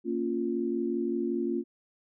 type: chord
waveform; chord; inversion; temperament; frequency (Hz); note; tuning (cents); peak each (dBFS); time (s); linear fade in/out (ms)
sine; Bb minor; none; equal with one note detuned; 231.9 / 277.2 / 349.2; Bb3 / Db4 / F4; -9 / 0 / 0; -32 / -33 / -30; 0.04-1.64; 50
effects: none